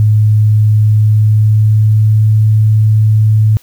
sine tone with pitch glide, 106.9 to 108.14 Hz, A2 to A2, -49 to -30 cents, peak -5 dBFS, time 0-3.57 s, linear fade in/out 0 ms, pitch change +19 cents, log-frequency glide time 0.85-2.39 s, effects white hiss -46 dBFS RMS until 3.62 s

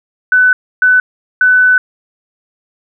sine tone bursts at uneven times, 1500 Hz, F#6, 23 cents sharp, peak -5 dBFS, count 3, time 0.32-0.53 / 0.82-1 / 1.41-1.78 s, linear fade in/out 2 ms, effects none

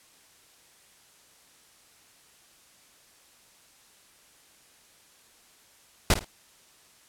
pink noise with echo, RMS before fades -19 dBFS, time 6.1-6.14 s, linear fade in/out 2 ms, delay 53 ms, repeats 2, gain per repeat -12 dB, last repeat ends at 6.246 s, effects white hiss -58 dBFS RMS until 7.08 s + low-pass 11000 Hz 12 dB/octave

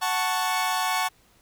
sawtooth chord, F# minor, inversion none, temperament equal, 740 / 880 / 1108.7 Hz, F#5 / A5 / C#6, 0 / 0 / 0 cents, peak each -24 dBFS, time 0.01-1.09 s, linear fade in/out 20 ms, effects pink hiss -60 dBFS RMS until 1.41 s

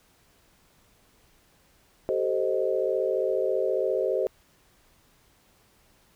sine chord, A half-diminished seventh, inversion third, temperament equal with one note detuned, 385.3 / 440 / 523.3 / 622.3 Hz, G4 / A4 / C5 / Eb5, -30 / 0 / 0 / 0 cents, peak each -28 / -30 / -27 / -30 dBFS, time 2.09-4.27 s, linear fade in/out 0 ms, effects pink hiss -62 dBFS RMS until 6.15 s

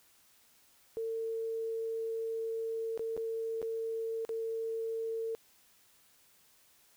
sine tone with dropouts, 451.3 Hz, A4, 44 cents sharp, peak -33 dBFS, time 0.97-5.35 s, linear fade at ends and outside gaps 0 ms, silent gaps 2.976-2.994 / 3.166-3.176 / 3.617-3.627 / 4.25-4.292 s, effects white hiss -65 dBFS RMS until 6.96 s

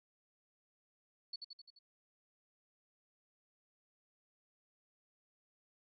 sine tone with echo, 4435 Hz, C#8, in tune, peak -40 dBFS, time 1.33-1.36 s, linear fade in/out 5 ms, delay 86 ms, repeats 5, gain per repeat -4 dB, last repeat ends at 1.79 s, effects none

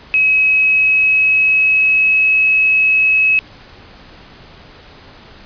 sine tone with pitch glide, 2555 to 2570 Hz, D#7 to E7, +45 to -45 cents, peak -9 dBFS, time 0.14-3.39 s, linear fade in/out 0 ms, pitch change +10 cents, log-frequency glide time 0.47-2.3 s, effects pink hiss -40 dBFS RMS until 5.45 s + resampled to 11025 Hz

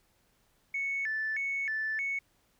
sine tone with vibrato, 1971 Hz, B6, 4 cents flat, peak -29 dBFS, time 0.74-2.19 s, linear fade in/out 5 ms, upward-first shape square, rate 1.6 Hz, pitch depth 200 cents each way, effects tanh soft clip ceiling -25 dBFS + pink hiss -70 dBFS RMS until 2.59 s

